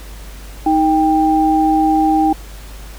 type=tone pair together; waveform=sine; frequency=313.9 / 791 Hz; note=D#4 / G5; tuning=+15 / +15 cents; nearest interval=octave + major third; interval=1600 cents; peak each=-13 dBFS; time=0.66-2.33 s; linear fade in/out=5 ms; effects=added 50 Hz sine -31 dBFS peak until 2.98 s + pink hiss -39 dBFS RMS until 2.98 s